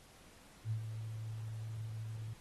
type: tone with ADSR envelope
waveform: sine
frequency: 110.4 Hz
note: A2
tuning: 6 cents sharp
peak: -32 dBFS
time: 0.64-2.34 s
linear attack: 70 ms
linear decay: 95 ms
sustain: -8 dB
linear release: 13 ms
effects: pink hiss -61 dBFS RMS until 2.4 s + AAC 32 kbps